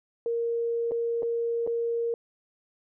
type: tone with dropouts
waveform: sine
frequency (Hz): 466.2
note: A#4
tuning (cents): 0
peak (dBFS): -25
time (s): 0.26-2.14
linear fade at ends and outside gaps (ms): 1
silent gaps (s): 0.911-0.918 / 1.223-1.23 / 1.666-1.674
effects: none